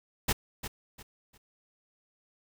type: noise with echo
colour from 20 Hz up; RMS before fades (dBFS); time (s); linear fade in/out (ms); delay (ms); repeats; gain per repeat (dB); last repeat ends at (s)
pink; -26; 0.28-0.33; 10; 350; 3; -11; 1.38
effects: none